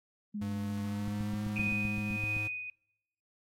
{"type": "tone with vibrato", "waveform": "sine", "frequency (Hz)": 207.7, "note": "G#3", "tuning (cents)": 0, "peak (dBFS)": -34, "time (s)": [0.34, 2.17], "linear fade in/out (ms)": 10, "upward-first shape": "square", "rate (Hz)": 14, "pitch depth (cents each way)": 17}
{"type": "tone with pitch glide", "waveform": "square", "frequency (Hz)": [99.6, 106.13], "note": ["G2", "G#2"], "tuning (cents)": [28, 38], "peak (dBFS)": -38, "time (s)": [0.41, 2.48], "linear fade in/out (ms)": 10, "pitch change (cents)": 110, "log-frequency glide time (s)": [0.84, 1.41]}
{"type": "click train", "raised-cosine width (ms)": 5, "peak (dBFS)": -28, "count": 11, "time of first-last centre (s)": [1.08, 2.367], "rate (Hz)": 7.77}
{"type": "tone with tremolo", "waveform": "sine", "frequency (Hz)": 2489, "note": "D#7", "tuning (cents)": 0, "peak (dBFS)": -30, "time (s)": [1.56, 2.7], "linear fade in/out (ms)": 2, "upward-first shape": "triangle", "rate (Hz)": 1.6, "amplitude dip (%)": 65}
{"effects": ["noise-tail reverb RT60 0.9 s tail -26 dB re dry", "AAC 48 kbps"]}